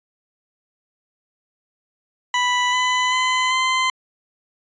20% pulse tone with pitch steps, 987.8 / 1002.7 / 1017.9 / 1033.3 Hz, B5 / B5 / C6 / C6, 0 / +26 / -48 / -22 cents, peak -12 dBFS, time 2.34-3.9 s, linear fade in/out 2 ms, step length 390 ms, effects resampled to 16000 Hz

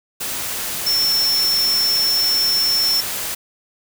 sine tone in noise, 5400 Hz, E8, 41 cents sharp, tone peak -15 dBFS, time 0.86-3.01 s, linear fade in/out 10 ms, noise white, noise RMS -25 dBFS, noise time 0.2-3.35 s, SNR +7 dB, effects none

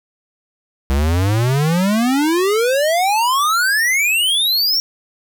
square exponential sweep, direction up, 65.41 to 5620 Hz, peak -14 dBFS, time 0.9-4.8 s, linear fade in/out 0 ms, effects none

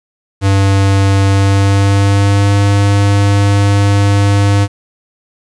square tone with pitch glide, 98 to 100.58 Hz, G2 to G2, 0 to +45 cents, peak -8 dBFS, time 0.41-4.68 s, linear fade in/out 50 ms, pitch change +45 cents, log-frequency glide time 1.27-2.52 s, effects resampled to 22050 Hz + 7-bit

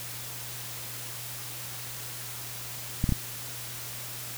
clicks, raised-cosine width 5 ms, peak -12 dBFS, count 3, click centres 3.041 / 3.092 / 3.123 s, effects added 120 Hz sine -45 dBFS peak until 4.37 s + white hiss -39 dBFS RMS until 4.37 s

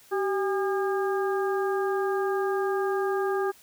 harmonic tone with a mistuned harmonic, 404.4 Hz, G#4, 46 cents flat, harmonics 1 / 2 / 3 / 4, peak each -25 / -32 / -34 / -36 dBFS, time 0.11-3.52 s, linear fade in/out 20 ms, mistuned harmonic 1, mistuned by -80 cents, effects white hiss -55 dBFS RMS until 3.62 s

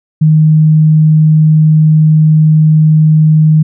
sine tone, 155.56 Hz, D#3, in tune, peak -3 dBFS, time 0.21-3.63 s, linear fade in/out 10 ms, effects none

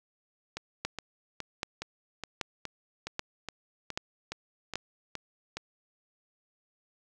two click trains, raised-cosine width 0.2 ms, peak -19 / -14 dBFS, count 13 / 6, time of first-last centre 0.57-5.57 / 0.85-4.756 s, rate 2.4 / 1.28 Hz, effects none

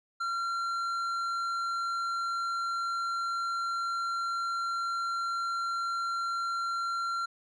sine tone with tanh clipping, 1371 Hz, F6, 32 cents flat, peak -31 dBFS, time 0.2-7.26 s, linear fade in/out 10 ms, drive 9 dB, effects none

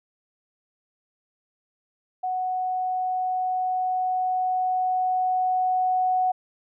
sine tone with level ramp, 740 Hz, F#5, in tune, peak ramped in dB -24 to -19 dBFS, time 2.23-6.32 s, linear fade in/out 10 ms, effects none

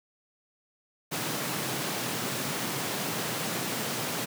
pink high-pass noise, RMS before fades -32 dBFS, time 1.11-4.26 s, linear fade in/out 20 ms, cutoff 120 Hz, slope 48 dB/octave, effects none

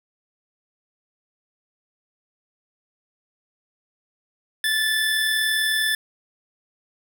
25% pulse tone pair together, 1711 / 1751 Hz, A6 / A6, -49 / -9 cents, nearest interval unison, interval 40 cents, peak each -27 / -16 dBFS, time 4.64-5.95 s, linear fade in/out 2 ms, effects none

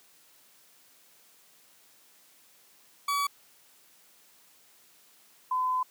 40% pulse / sine tone pair in turn, 1139 / 1016.6 Hz, C#6 / B5, +47 / +50 cents, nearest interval major second, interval 197 cents, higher first, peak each -25 dBFS, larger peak neither, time 3.08-3.27 / 5.51-5.83 s, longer second, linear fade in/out 5 ms, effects white hiss -60 dBFS RMS until 5.9 s + high-pass 150 Hz 12 dB/octave

